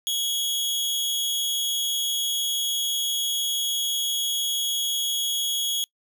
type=tone with amplitude modulation; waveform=sawtooth; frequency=3322 Hz; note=G#7; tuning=in tune; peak=-18 dBFS; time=0.07-5.84 s; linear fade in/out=0 ms; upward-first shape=sine; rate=293 Hz; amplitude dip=50%; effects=noise-tail reverb RT60 0.1 s tail -25 dB re dry